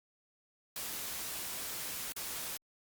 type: noise with dropouts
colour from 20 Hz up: white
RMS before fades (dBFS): -40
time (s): 0.76-2.57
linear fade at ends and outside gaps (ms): 2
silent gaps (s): 2.123-2.163
effects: Opus 48 kbps